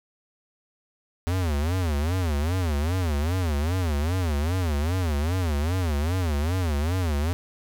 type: tone with vibrato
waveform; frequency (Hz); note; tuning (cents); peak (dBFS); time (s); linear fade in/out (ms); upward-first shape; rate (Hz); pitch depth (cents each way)
square; 81.8; E2; -13; -23; 1.27-7.33; 0; sine; 2.5; 240
effects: none